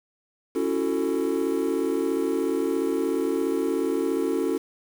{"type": "chord", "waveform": "triangle", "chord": "F# minor seventh", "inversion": "second", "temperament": "just", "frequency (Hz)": [277.5, 333, 370, 444], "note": ["C#4", "E4", "F#4", "A4"], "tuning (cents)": [2, 18, 0, 16], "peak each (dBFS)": -26, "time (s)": [0.55, 4.58], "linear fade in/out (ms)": 10, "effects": ["7-bit"]}